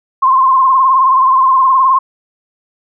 sine tone with vibrato, 1052 Hz, C6, 9 cents sharp, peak -6 dBFS, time 0.22-1.99 s, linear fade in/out 10 ms, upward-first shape triangle, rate 19 Hz, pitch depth 71 cents each way, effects none

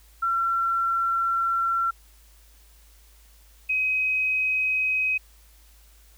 sine tone pair in turn, 1358 / 2528 Hz, F6 / D#7, -49 / +27 cents, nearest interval major seventh, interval 1076 cents, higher second, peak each -21 dBFS, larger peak neither, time 0.22-1.91 / 3.69-5.18 s, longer first, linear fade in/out 10 ms, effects added 53 Hz sine -52 dBFS peak until 6.17 s + white hiss -58 dBFS RMS until 6.17 s

